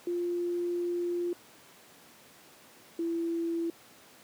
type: tone pair in turn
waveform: sine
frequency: 349.2 / 334.9 Hz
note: F4 / E4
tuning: 0 / +27 cents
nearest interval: minor second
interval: 73 cents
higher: first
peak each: -28 dBFS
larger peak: neither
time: 0.07-1.33 / 2.99-3.7 s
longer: first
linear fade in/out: 2 ms
effects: pink hiss -55 dBFS RMS until 4.23 s + high-pass 200 Hz 12 dB/octave